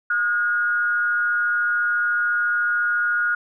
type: tone with frequency modulation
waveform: sine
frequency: 1438 Hz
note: F#6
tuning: 50 cents flat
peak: -18 dBFS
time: 0.1-3.35 s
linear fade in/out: 5 ms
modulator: 190 Hz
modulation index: 0.42
effects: none